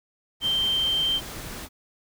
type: tone in noise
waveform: sine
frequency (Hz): 3136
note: G7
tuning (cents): 0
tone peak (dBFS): -21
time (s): 0.41-1.21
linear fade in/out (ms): 50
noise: pink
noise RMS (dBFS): -37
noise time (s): 0.4-1.69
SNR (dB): +13
effects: none